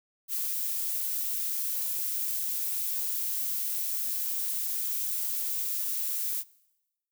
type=noise; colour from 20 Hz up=violet; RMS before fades=-31 dBFS; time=0.28-6.44 s; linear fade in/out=50 ms; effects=noise-tail reverb RT60 1.0 s tail -23 dB re dry